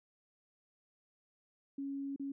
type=tone with dropouts; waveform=sine; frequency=276.9 Hz; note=C#4; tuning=2 cents flat; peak=-37 dBFS; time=1.78-2.32 s; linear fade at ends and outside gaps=5 ms; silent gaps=2.162-2.196 s; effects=none